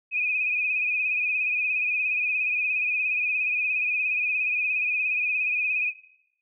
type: tone with vibrato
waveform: sine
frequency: 2489 Hz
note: D#7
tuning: in tune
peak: -22 dBFS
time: 0.11-5.93 s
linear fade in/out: 50 ms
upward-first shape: sine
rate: 17 Hz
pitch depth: 50 cents each way
effects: noise-tail reverb RT60 0.8 s tail -18 dB re dry